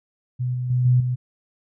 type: tone with level steps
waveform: sine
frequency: 125.1 Hz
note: B2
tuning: 23 cents sharp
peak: -21 / -23 / -17 / -13 / -20 dBFS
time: 0.39-1.16 s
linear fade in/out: 20 ms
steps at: 0.54 / 0.7 / 0.85 / 1 s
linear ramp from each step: 5 ms
effects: none